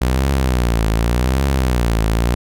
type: tone with vibrato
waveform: sawtooth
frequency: 61 Hz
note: B1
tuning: 21 cents flat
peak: -10 dBFS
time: 0.01-2.35 s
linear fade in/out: 10 ms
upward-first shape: triangle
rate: 0.86 Hz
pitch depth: 220 cents each way
effects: none